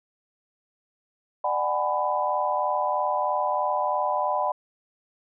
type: chord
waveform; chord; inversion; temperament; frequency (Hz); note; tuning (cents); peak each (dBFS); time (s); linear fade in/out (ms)
sine; G# half-diminished seventh; second; just; 598 / 747.5 / 830.6 / 996.7; D5 / F#5 / G#5 / B5; +31 / +17 / 0 / +16; -28 / -28 / -30 / -26; 1.44-4.52; 5
effects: none